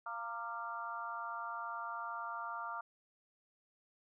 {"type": "harmonic tone with a mistuned harmonic", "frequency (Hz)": 231.1, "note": "A#3", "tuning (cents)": -15, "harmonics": [3, 4, 5, 6], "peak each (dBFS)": [-48, -45, -43, -45], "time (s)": [0.06, 2.81], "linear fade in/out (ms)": 5, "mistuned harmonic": 5, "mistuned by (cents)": 39, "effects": []}